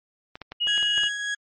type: clicks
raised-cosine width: 0.3 ms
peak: -20 dBFS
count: 8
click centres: 0.355 / 0.417 / 0.52 / 0.671 / 0.778 / 0.828 / 0.979 / 1.035 s
type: tone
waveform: sine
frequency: 2887 Hz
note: F#7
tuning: 43 cents flat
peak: -21 dBFS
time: 0.6-1.09 s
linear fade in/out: 20 ms
type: tone with tremolo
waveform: 35% pulse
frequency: 1661.2 Hz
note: G#6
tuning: in tune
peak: -23 dBFS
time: 0.67-1.35 s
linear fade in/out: 10 ms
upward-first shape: triangle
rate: 3.4 Hz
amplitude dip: 40%
effects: MP3 32 kbps